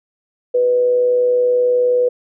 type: tone with amplitude modulation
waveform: sine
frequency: 493.9 Hz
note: B4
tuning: in tune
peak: -10 dBFS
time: 0.54-2.09 s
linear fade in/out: 10 ms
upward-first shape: sine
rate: 119 Hz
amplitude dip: 30%
effects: none